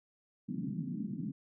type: band-pass noise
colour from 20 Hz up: pink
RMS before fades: -38 dBFS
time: 0.48-1.32 s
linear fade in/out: 10 ms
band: 150 to 270 Hz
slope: 48 dB/octave
effects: none